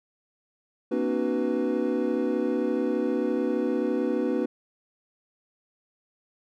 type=tone cluster; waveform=triangle; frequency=236.4 / 268 / 303 / 372.8 / 493 Hz; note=A#3 / C4 / D#4 / F#4 / B4; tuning=+24 / +42 / -46 / +13 / -3 cents; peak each=-28 dBFS; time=0.91-4.46 s; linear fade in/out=10 ms; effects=none